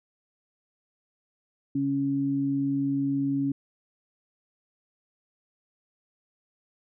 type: tone pair together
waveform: sine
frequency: 139.18 / 277.4 Hz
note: C#3 / C#4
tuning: +7 / +1 cents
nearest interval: octave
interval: 1194 cents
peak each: -32 / -24 dBFS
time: 1.75-3.52 s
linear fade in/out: 5 ms
effects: none